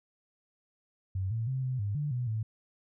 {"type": "tone with pitch steps", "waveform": "sine", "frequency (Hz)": [94.8, 113.2, 131.4, 128.5, 101.8, 147.2, 123.6, 109.9], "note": ["F#2", "A2", "C3", "C3", "G#2", "D3", "B2", "A2"], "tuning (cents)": [43, 50, 8, -31, -34, 4, 2, -2], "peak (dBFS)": -29, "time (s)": [1.15, 2.43], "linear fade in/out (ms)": 5, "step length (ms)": 160, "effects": []}